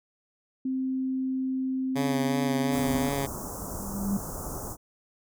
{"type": "tone with pitch glide", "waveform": "sine", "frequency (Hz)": [261.6, 254.3], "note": ["C4", "C4"], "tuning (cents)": [0, -49], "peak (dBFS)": -26, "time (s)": [0.65, 3.09], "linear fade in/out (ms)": 5, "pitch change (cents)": -49, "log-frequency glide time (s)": [2.05, 2.2]}
{"type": "tone with vibrato", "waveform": "10% pulse", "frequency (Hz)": 138.59, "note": "C#3", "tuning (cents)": 0, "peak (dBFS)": -19, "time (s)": [1.95, 3.27], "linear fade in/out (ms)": 20, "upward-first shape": "sine", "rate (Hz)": 2.8, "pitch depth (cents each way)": 23}
{"type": "band-stop noise", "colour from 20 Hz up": "pink", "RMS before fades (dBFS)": -36, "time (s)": [2.7, 4.77], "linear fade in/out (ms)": 50, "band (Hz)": [1300, 6000], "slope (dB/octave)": 48}
{"type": "tone with exponential growth", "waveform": "sine", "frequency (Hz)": 198.6, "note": "G3", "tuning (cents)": 23, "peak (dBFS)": -22, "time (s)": [3.34, 4.17], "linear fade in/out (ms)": 2, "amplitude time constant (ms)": 180}
{"effects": []}